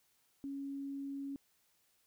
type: tone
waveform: sine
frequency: 277.2 Hz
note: C#4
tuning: in tune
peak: -39 dBFS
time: 0.44-1.36 s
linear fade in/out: 0 ms
effects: white hiss -74 dBFS RMS until 2.06 s